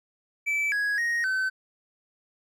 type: tone with pitch steps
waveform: triangle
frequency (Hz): 2314 / 1663 / 1872 / 1528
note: D7 / G#6 / A#6 / G6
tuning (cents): -26 / +2 / +7 / -45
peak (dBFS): -22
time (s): 0.46-1.5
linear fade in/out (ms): 20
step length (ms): 260
effects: none